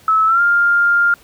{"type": "tone with pitch glide", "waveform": "sine", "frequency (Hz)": [1300, 1401.4], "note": ["E6", "F6"], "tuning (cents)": [-24, 6], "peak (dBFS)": -10, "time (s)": [0.08, 1.14], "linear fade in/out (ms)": 2, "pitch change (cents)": 130, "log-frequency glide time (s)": [0.26, 0.41], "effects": ["pink hiss -47 dBFS RMS until 1.23 s", "high-pass 60 Hz 12 dB/octave"]}